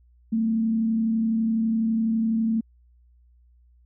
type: tone with frequency modulation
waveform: sine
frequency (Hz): 223.9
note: A3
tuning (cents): +30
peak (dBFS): -20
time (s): 0.32-2.61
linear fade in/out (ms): 10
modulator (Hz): 32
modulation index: 0.27
effects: added 60 Hz sine -54 dBFS peak until 3.85 s